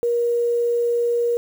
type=tone with quantisation; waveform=sine; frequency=474.3 Hz; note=A#4; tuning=30 cents sharp; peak=-17 dBFS; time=0.03-1.37 s; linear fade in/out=0 ms; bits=7; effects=none